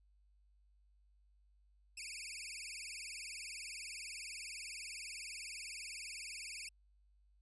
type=tone with vibrato; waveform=15% pulse; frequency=2438 Hz; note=D#7; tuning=36 cents flat; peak=-38 dBFS; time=1.97-6.69 s; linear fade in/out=5 ms; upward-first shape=triangle; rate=20 Hz; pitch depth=210 cents each way; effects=added 50 Hz sine -67 dBFS peak until 7.41 s + resampled to 24000 Hz